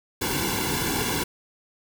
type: noise with comb filter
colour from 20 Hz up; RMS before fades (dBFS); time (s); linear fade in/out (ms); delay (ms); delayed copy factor
pink; -26; 0.21-1.24; 10; 1.6; -1
effects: none